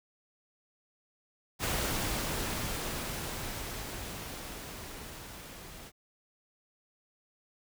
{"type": "noise with level ramp", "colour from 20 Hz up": "pink", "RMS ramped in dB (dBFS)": [-31, -48], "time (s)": [1.59, 5.92], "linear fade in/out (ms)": 50, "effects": []}